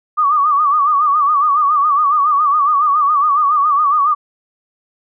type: tone with vibrato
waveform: sine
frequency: 1174.7 Hz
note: D6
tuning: in tune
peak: -10 dBFS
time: 0.17-4.15 s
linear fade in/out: 20 ms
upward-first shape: sine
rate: 7.2 Hz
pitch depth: 100 cents each way
effects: none